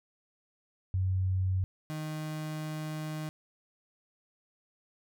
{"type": "tone pair in turn", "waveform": ["sine", "35% pulse"], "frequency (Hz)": [93.6, 154.93], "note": ["F#2", "D#3"], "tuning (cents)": [20, -7], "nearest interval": "major sixth", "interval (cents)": 873, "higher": "second", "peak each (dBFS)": [-26, -33], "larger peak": "first", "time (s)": [[0.94, 1.64], [1.9, 3.29]], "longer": "second", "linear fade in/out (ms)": 0, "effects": []}